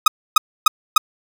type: tone bursts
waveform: 45% pulse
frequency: 1255 Hz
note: D#6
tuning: 15 cents sharp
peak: -7 dBFS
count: 4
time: 0.06-0.98 s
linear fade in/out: 5 ms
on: 20 ms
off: 280 ms
effects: none